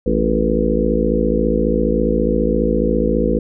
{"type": "harmonic tone with a mistuned harmonic", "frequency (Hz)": 54.7, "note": "A1", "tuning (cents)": -9, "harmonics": [1, 3, 4, 5, 6, 7, 8, 9], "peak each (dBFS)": [-21, -24, -20, -23, -23, -24, -24, -20], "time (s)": [0.06, 3.39], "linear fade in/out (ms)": 5, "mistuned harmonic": 8, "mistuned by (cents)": 44, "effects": []}